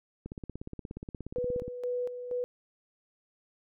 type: click train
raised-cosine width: 3 ms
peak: -26 dBFS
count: 25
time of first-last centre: 0.26-1.68 s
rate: 16.9 Hz
type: tone with tremolo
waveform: sine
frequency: 493 Hz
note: B4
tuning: 3 cents flat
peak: -29 dBFS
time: 1.36-2.44 s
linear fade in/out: 0 ms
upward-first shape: square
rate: 2.1 Hz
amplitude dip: 60%
effects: none